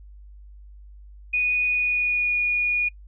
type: tone with pitch glide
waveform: sine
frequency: 2473 to 2447 Hz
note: D#7 to D#7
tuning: -11 to -29 cents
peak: -19 dBFS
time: 1.33-2.89 s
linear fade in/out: 10 ms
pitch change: -18 cents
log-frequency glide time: 1.68-2.38 s
effects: noise-tail reverb RT60 0.1 s tail -25 dB re dry + added 50 Hz sine -42 dBFS peak until 3.07 s